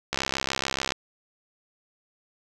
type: click train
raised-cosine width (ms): 0.2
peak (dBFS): -8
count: 54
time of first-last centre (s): 0.13-0.921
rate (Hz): 67
effects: none

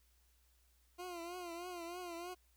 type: tone with vibrato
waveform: 20% pulse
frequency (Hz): 349.2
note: F4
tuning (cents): 0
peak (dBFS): -39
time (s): 0.98-2.35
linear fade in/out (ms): 20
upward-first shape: triangle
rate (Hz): 3.2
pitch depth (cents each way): 87
effects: added 60 Hz sine -70 dBFS peak until 2.56 s + white hiss -75 dBFS RMS until 2.56 s

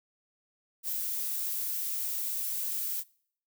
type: noise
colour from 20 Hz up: violet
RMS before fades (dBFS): -33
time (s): 0.83-3.04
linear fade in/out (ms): 50
effects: noise-tail reverb RT60 0.6 s tail -24 dB re dry

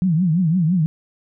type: tone with vibrato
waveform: sine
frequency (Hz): 170.9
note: F3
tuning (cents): -37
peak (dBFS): -14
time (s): 0.02-0.86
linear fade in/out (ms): 0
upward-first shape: triangle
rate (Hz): 5.9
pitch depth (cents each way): 220
effects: none

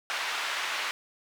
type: band-pass noise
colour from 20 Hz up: white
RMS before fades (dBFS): -32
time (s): 0.1-0.91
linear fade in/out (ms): 0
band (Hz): 900 to 2700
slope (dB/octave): 12
effects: none

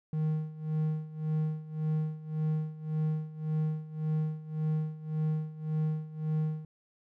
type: tone with tremolo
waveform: triangle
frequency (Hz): 155.56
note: D#3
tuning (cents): 0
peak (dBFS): -24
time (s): 0.13-6.65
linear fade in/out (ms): 2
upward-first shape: sine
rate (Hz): 1.8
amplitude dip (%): 85
effects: none

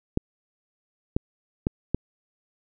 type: clicks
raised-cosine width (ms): 3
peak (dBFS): -9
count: 4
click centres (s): 0.174 / 1.165 / 1.669 / 1.946
effects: none

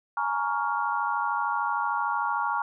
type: chord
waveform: sine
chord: Bb minor seventh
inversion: third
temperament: just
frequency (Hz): 839.1 / 932.3 / 1118.8 / 1398.5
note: Ab5 / Bb5 / Db6 / F6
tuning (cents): +18 / 0 / +16 / +2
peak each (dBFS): -31 / -29 / -30 / -31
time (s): 0.17-2.62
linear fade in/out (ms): 2
effects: none

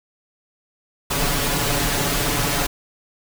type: noise with comb filter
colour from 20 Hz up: pink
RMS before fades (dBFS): -21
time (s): 1.1-2.67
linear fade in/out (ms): 10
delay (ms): 7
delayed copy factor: +1
effects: none

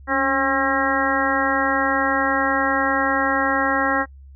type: harmonic tone with a mistuned harmonic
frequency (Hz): 269.5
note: C#4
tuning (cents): -49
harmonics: 1 / 2 / 3 / 4 / 5 / 6 / 7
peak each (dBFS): -25 / -25 / -25 / -25 / -25 / -25 / -25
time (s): 0.07-4.06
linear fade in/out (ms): 50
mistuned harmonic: 1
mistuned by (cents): +49
effects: noise-tail reverb RT60 0.1 s tail -26 dB re dry + added 68 Hz sine -40 dBFS peak until 4.35 s

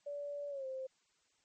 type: tone with pitch glide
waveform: sine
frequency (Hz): 576 to 525.2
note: D5 to C5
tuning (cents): -34 to +6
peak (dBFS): -39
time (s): 0.06-0.87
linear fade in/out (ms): 10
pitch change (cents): -160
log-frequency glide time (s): 0.49-0.66
effects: white hiss -75 dBFS RMS until 1.44 s + MP3 32 kbps

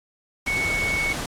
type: tone in noise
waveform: sine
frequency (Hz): 2217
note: C#7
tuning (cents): 0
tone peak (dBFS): -22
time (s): 0.47-1.13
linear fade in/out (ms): 5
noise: pink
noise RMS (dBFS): -30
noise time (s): 0.46-1.26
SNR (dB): +5
effects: low-pass 10000 Hz 12 dB/octave + AAC 64 kbps

